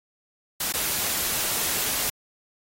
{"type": "noise with dropouts", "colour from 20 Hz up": "white", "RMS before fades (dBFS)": -26, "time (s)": [0.6, 2.1], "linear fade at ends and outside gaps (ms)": 5, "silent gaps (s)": [0.725, 0.737], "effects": ["AAC 48 kbps"]}